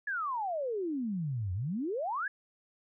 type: exponential two-way sweep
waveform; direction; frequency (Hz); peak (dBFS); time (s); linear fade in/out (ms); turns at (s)
sine; down then up; 1732 to 87 to 1732; -31; 0.07-2.28; 5; 1.53
effects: none